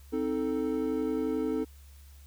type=chord; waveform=triangle; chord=A diminished; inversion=first; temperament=equal with one note detuned; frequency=261.6 / 312.9 / 440 Hz; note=C4 / Eb4 / A4; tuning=0 / +10 / 0 cents; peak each=-30 dBFS; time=0.12-1.65 s; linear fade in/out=20 ms; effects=added 70 Hz sine -49 dBFS peak until 2.26 s + white hiss -61 dBFS RMS until 2.26 s